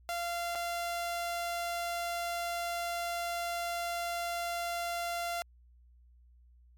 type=tone with dropouts; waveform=sawtooth; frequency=690 Hz; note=F5; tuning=21 cents flat; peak=-29 dBFS; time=0.09-5.42 s; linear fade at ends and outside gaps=0 ms; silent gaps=0.551-0.555 s; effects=added 60 Hz sine -57 dBFS peak until 6.77 s + MP3 96 kbps